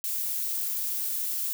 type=noise; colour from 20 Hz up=violet; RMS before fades=-30 dBFS; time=0.04-1.53 s; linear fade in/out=0 ms; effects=none